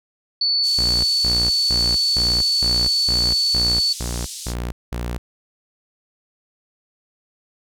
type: tone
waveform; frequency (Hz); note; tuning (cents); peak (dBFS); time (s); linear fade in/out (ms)
sine; 4466; C#8; +12; -16; 0.41-3.93; 5
type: band-pass noise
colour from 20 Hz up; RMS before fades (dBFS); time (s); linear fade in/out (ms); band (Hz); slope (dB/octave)
pink; -33; 0.62-4.55; 50; 4200 to 10000; 24
type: tone bursts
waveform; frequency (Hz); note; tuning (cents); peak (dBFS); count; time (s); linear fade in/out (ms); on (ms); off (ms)
sawtooth; 59.7; A#1; +42; -20; 10; 0.78-5.18; 5; 260; 200
effects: none